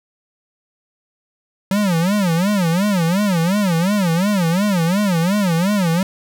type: tone with vibrato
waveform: square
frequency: 185 Hz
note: F#3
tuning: in tune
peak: -15 dBFS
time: 1.71-6.03 s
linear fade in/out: 2 ms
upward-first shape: sine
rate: 2.8 Hz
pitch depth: 220 cents each way
effects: none